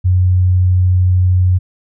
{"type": "tone", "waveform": "sine", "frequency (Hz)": 91.3, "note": "F#2", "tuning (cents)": -23, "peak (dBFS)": -8, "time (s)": [0.04, 1.59], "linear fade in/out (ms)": 20, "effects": []}